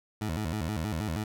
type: tone with vibrato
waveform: 20% pulse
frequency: 92.6 Hz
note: F#2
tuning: 2 cents sharp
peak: -25 dBFS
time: 0.21-1.24 s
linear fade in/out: 5 ms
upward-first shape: square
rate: 6.3 Hz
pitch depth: 250 cents each way
effects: none